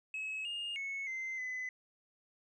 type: tone with pitch steps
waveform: sine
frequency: 2572 / 2833 / 2200 / 2073 / 2017 Hz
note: E7 / F7 / C#7 / C7 / B6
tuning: -43 / +24 / -14 / -17 / +36 cents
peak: -35 dBFS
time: 0.14-1.69 s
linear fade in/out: 2 ms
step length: 310 ms
effects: tanh soft clip ceiling -35 dBFS